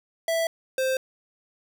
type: tone pair in turn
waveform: square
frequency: 659.3 / 523.3 Hz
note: E5 / C5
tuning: 0 / 0 cents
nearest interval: major third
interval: 400 cents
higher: first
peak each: -23 dBFS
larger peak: neither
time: 0.28-0.47 / 0.78-0.97 s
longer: neither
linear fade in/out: 2 ms
effects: none